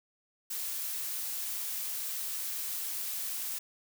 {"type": "noise", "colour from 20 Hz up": "blue", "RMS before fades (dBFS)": -36, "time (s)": [0.5, 3.59], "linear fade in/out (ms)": 10, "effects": []}